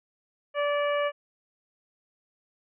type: harmonic tone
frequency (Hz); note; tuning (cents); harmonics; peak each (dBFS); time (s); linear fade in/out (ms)
580; D5; -22; 1 / 2 / 3 / 4 / 5; -25 / -31 / -35 / -37 / -39; 0.54-1.12; 50
effects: none